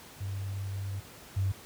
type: tone pair in turn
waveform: sine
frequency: 98 / 96.48 Hz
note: G2 / G2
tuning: 0 / -27 cents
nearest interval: unison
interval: 27 cents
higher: first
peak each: -32 / -25 dBFS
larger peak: second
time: 0.2-1 / 1.36-1.52 s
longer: first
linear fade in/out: 10 ms
effects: pink hiss -50 dBFS RMS until 1.65 s + high-pass 60 Hz 12 dB/octave